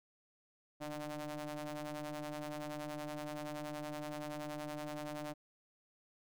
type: ring-modulated tone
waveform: sawtooth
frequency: 151.1 Hz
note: D3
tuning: 50 cents sharp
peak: -34 dBFS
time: 0.8-5.34 s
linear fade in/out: 20 ms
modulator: 448 Hz
effects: none